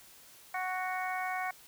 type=harmonic tone; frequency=370 Hz; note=F#4; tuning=in tune; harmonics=2 / 3 / 4 / 5 / 6; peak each=-35 / -40 / -41 / -41 / -40 dBFS; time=0.54-1.51 s; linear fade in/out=5 ms; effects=white hiss -56 dBFS RMS until 1.67 s